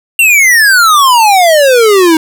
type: exponential sweep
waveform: square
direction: down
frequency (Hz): 2794 to 311.1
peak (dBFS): -4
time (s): 0.19-2.17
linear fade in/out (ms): 2
effects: none